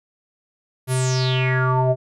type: tone with low-pass filter sweep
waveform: square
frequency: 128.9 Hz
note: C3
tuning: 26 cents flat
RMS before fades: -19 dBFS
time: 0.87-1.96 s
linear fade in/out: 50 ms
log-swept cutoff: 12000 to 560 Hz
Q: 7.4
effects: none